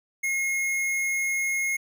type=tone with hard clipping; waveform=sine; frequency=2156 Hz; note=C#7; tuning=49 cents flat; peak=-25 dBFS; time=0.23-1.77 s; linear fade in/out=10 ms; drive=17 dB; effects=none